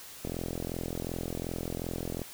click train, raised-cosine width 2 ms, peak -21 dBFS, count 85, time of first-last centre 0.25-2.217 s, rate 42.7 Hz, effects white hiss -47 dBFS RMS until 2.33 s

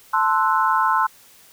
sine chord, F# half-diminished seventh, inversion first, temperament equal, 880 / 1046.5 / 1318.5 / 1480 Hz, A5 / C6 / E6 / F#6, 0 / 0 / 0 / 0 cents, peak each -21 / -19 / -22 / -25 dBFS, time 0.13-1.07 s, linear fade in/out 10 ms, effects white hiss -50 dBFS RMS until 1.52 s

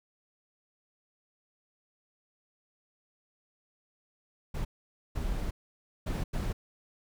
brown noise bursts at uneven times, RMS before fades -32 dBFS, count 4, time 4.54-4.65 / 5.15-5.51 / 6.06-6.24 / 6.33-6.53 s, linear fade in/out 10 ms, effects none

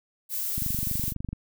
violet noise, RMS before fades -30 dBFS, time 0.29-1.14 s, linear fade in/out 50 ms
click train, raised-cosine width 5 ms, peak -20 dBFS, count 19, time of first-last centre 0.58-1.33 s, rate 24 Hz
effects none

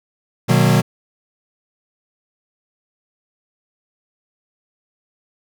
square chord, B major seventh, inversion none, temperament equal with one note detuned, 123.47 / 153.42 / 185 / 233.1 Hz, B2 / D#3 / F#3 / A#3, 0 / -24 / 0 / 0 cents, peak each -16 / -17 / -18 / -22 dBFS, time 0.48-0.82 s, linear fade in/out 20 ms, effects none

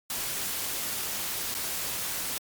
white noise with dropouts, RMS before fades -32 dBFS, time 0.1-2.38 s, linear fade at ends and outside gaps 1 ms, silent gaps 1.542-1.549 s, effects MP3 96 kbps

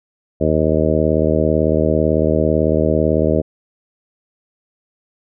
harmonic tone, 78 Hz, D#2, 5 cents sharp, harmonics 1 / 2 / 3 / 4 / 5 / 6 / 7 / 8, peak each -21 / -21 / -21 / -21 / -21 / -21 / -21 / -21 dBFS, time 0.4-3.42 s, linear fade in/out 20 ms, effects none

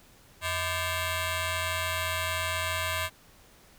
10% pulse ring-modulated tone, 551 Hz, C#5, 11 cents flat, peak -17 dBFS, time 0.41-3.1 s, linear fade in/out 50 ms, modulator 464 Hz, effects pink hiss -57 dBFS RMS until 3.78 s

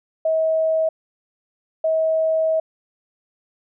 sine tone pair in turn, 640 / 640 Hz, D#5 / D#5, +49 / +49 cents, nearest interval unison, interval 0 cents, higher neither, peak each -16 / -16 dBFS, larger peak neither, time 0.25-0.89 / 1.84-2.6 s, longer second, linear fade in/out 5 ms, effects none

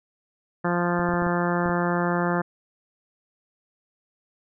harmonic tone, 174.61 Hz, F3, in tune, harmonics 1 / 2 / 3 / 4 / 5 / 6 / 7 / 8 / 9 / 10, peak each -25 / -28 / -30 / -31 / -32 / -33 / -33 / -34 / -35 / -35 dBFS, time 0.64-2.42 s, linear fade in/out 10 ms
clicks, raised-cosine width 3 ms, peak -22 dBFS, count 7, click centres 0.994 / 1.09 / 1.138 / 1.222 / 1.266 / 1.66 / 1.693 s
effects none

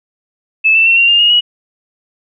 sine tone with pitch steps, 2615 / 2662 / 2710 / 2759 / 2809 / 2860 / 2912 Hz, E7 / E7 / E7 / F7 / F7 / F7 / F#7, -15 / +16 / +47 / -22 / +9 / +41 / -28 cents, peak -6 dBFS, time 0.64-1.41 s, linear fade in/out 20 ms, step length 110 ms, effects none

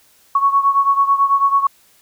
sine beating tone pair, 1108 / 1117.1 Hz, C#6 / C#6, -1 / +13 cents, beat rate 9.1 Hz, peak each -13 / -17 dBFS, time 0.35-1.67 s, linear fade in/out 5 ms, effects white hiss -53 dBFS RMS until 2.01 s

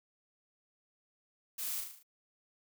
blue noise with echo, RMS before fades -39 dBFS, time 1.58-1.81 s, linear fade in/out 10 ms, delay 37 ms, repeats 6, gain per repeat -4 dB, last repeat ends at 2.032 s, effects none

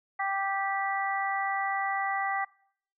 harmonic tone, 392 Hz, G4, in tune, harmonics 2 / 3 / 4 / 5, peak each -30 / -34 / -40 / -32 dBFS, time 0.19-2.45 s, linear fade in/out 10 ms, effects noise-tail reverb RT60 0.6 s tail -23 dB re dry

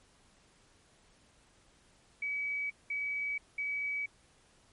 sine tone bursts, 2279 Hz, C#7, 47 cents sharp, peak -32 dBFS, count 3, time 2.22-4.06 s, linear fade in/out 5 ms, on 480 ms, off 200 ms, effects pink hiss -65 dBFS RMS until 4.72 s + MP3 48 kbps

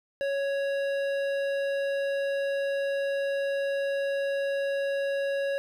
sine tone with hard clipping, 555 Hz, C#5, 2 cents sharp, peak -28 dBFS, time 0.21-5.58 s, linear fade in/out 0 ms, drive 12 dB, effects none

